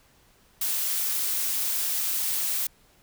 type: noise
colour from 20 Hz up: blue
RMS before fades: -27 dBFS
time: 0.61-2.67 s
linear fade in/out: 5 ms
effects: pink hiss -60 dBFS RMS until 3.02 s